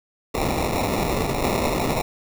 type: noise with sample-and-hold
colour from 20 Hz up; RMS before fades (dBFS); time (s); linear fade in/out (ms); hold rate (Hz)
violet; -23; 0.34-2.02; 10; 1575
effects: none